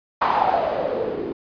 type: noise with low-pass filter sweep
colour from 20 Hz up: blue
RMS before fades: -22 dBFS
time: 0.21-1.33 s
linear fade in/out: 10 ms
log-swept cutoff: 1000 to 350 Hz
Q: 4.7
effects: resampled to 11025 Hz